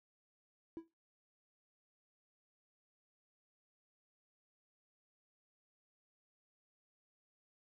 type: tone with exponential decay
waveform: triangle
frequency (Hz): 329.6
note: E4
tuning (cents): 0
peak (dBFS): -35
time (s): 0.77-0.88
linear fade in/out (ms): 0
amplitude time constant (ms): 22
effects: noise-tail reverb RT60 0.2 s tail -17 dB re dry + tanh soft clip ceiling -37 dBFS